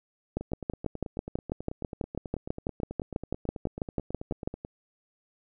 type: two click trains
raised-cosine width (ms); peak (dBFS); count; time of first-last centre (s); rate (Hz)
2; -15 / -23; 26 / 40; 0.37-4.475 / 0.41-4.649; 6.09 / 9.2
effects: none